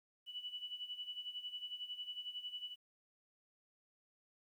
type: tone with tremolo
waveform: sine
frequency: 2960 Hz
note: F#7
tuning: in tune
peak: -40 dBFS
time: 0.26-2.76 s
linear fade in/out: 50 ms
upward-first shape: sine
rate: 11 Hz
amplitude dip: 75%
effects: 12-bit